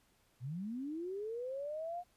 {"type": "linear sweep", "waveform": "sine", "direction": "up", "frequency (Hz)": [112.9, 722], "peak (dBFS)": -38, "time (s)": [0.4, 2.04], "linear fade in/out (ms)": 50, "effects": ["pink hiss -72 dBFS RMS until 2.16 s", "resampled to 32000 Hz"]}